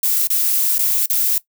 violet noise with dropouts, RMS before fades -17 dBFS, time 0.03-1.38 s, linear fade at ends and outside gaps 2 ms, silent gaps 0.272-0.302 / 0.782-0.792 / 1.06-1.099 s, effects noise-tail reverb RT60 0.1 s tail -18 dB re dry

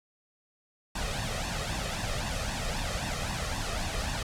pink noise with flanger, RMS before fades -32 dBFS, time 0.95-4.23 s, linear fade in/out 5 ms, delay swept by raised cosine 1.1 to 1.63 ms, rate 3.8 Hz, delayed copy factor +0.7, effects low-pass 8000 Hz 12 dB/octave

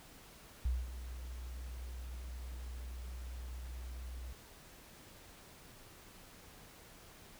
sine tone with ADSR envelope, 61.74 Hz, B1, in tune, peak -29 dBFS, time 0.65-4.33 s, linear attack 5 ms, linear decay 210 ms, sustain -13 dB, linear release 3 ms, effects pink hiss -57 dBFS RMS until 7.39 s

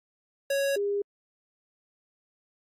square / sine tone pair in turn, 554.4 / 404.9 Hz, C#5 / G#4, 0 / -44 cents, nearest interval perfect fourth, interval 544 cents, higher first, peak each -25 dBFS, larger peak neither, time 0.5-0.76 / 0.76-1.02 s, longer neither, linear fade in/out 5 ms, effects AAC 48 kbps

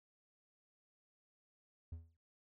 triangle tone with exponential decay, 82.41 Hz, E2, in tune, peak -39 dBFS, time 1.92-2.17 s, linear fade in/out 5 ms, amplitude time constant 53 ms, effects none

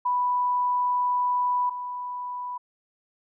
sine tone pair in turn, 987.8 / 987.8 Hz, B5 / B5, 0 / 0 cents, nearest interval unison, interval 0 cents, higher neither, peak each -21 / -30 dBFS, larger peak first, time 0.05-1.7 / 1.7-2.58 s, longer first, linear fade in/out 10 ms, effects none

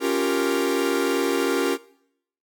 45% pulse chord, G half-diminished seventh, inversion second, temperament equal, 277.2 / 349.2 / 392 / 466.2 Hz, Db4 / F4 / G4 / Bb4, 0 / 0 / 0 / 0 cents, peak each -26 dBFS, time 0-1.78 s, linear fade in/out 50 ms, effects noise-tail reverb RT60 0.7 s tail -20 dB re dry

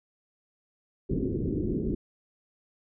white low-pass noise, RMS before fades -29 dBFS, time 1.09-1.95 s, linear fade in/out 10 ms, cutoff 400 Hz, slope 48 dB/octave, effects none

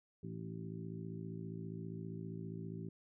harmonic tone with a mistuned harmonic, 55 Hz, A1, in tune, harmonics 2 / 3 / 4 / 5 / 6 / 7, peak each -48 / -45 / -51 / -54 / -55 / -52 dBFS, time 0.23-2.89 s, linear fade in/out 5 ms, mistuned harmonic 6, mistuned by -32 cents, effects none

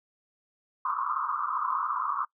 white band-pass noise, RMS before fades -30 dBFS, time 0.85-2.25 s, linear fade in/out 5 ms, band 1000 to 1300 Hz, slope 96 dB/octave, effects noise-tail reverb RT60 0.1 s tail -22 dB re dry

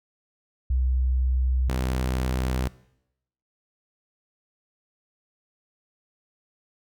sine / sawtooth tone pair in turn, 63.7 / 63.7 Hz, C2 / C2, -46 / -46 cents, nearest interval unison, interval 0 cents, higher neither, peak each -20 dBFS, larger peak neither, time 0.7-1.69 / 1.69-2.68 s, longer neither, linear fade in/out 5 ms, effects noise-tail reverb RT60 0.8 s tail -20 dB re dry

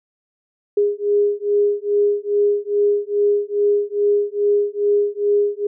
sine beating tone pair, 409.3 / 411.7 Hz, G#4 / G#4, -25 / -15 cents, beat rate 2.4 Hz, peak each -18 dBFS, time 0.77-5.67 s, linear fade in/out 5 ms, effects none

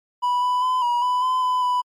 triangle tone with pitch steps, 984 / 993 / 1013 / 963 / 995 / 1018 / 1005 / 992 Hz, B5 / B5 / B5 / B5 / B5 / C6 / B5 / B5, -7 / +9 / +44 / -44 / +13 / -48 / +30 / +7 cents, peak -16 dBFS, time 0.22-1.82 s, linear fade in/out 20 ms, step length 200 ms, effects MP3 64 kbps

